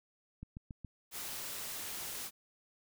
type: click train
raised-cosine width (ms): 5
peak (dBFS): -32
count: 4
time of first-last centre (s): 0.43-0.847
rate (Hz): 7.19
type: noise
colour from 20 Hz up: white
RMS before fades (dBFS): -42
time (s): 1.11-2.31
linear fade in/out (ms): 50
effects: none